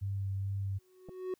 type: tone with vibrato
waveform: sine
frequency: 98 Hz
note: G2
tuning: in tune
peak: -32 dBFS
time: 0.01-0.79 s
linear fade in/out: 20 ms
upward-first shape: sine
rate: 2.3 Hz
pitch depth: 14 cents each way
type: tone with exponential growth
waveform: triangle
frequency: 370 Hz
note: F#4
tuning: in tune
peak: -29 dBFS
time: 0.78-1.34 s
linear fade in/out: 2 ms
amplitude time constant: 120 ms
type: clicks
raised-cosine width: 2 ms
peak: -34 dBFS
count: 2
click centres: 1.087 / 1.093 s
effects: white hiss -74 dBFS RMS until 1.39 s